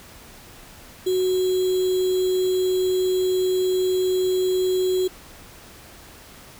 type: tone with sample-and-hold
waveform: sine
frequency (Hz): 370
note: F#4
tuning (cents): 0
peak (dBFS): -18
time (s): 1.06-5.08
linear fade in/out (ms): 10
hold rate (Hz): 3675
effects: pink hiss -45 dBFS RMS until 6.59 s